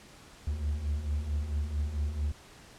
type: beating tone pair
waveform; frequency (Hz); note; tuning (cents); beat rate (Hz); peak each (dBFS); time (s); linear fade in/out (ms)
triangle; 70.5 / 75; C#2 / D2; +30 / +37; 4.5; -34 / -28; 0.47-2.32; 5
effects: pink hiss -53 dBFS RMS until 2.78 s + low-pass 9000 Hz 12 dB/octave